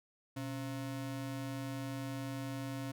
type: ring-modulated tone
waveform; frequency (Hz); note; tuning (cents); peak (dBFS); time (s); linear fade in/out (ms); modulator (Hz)
square; 200; G3; +35; -36; 0.36-2.92; 10; 75.7
effects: none